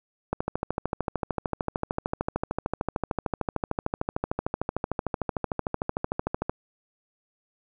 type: click train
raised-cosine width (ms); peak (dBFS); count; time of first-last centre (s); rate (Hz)
1; -12; 83; 0.33-6.495; 13.3
effects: none